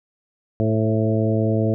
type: harmonic tone with a mistuned harmonic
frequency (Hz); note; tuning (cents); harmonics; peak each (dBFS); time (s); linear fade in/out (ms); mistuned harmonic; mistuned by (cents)
110; A2; 0; 1 / 2 / 3 / 4 / 5 / 6; -20 / -23 / -25 / -26 / -27 / -28; 0.6-1.74; 0; 5; -16
effects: none